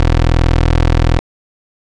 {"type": "tone", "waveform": "20% pulse", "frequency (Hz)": 41.2, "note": "E1", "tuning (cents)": 0, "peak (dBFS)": -4, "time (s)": [0, 1.19], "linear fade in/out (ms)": 0, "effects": ["low-pass 5000 Hz 12 dB/octave"]}